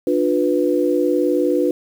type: chord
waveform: sine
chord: B diminished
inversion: first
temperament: just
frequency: 296.3 / 355.6 / 493.9 Hz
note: D4 / F4 / B4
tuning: +15 / +31 / 0 cents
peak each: -19 dBFS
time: 0.07-1.71 s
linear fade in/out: 2 ms
effects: 7-bit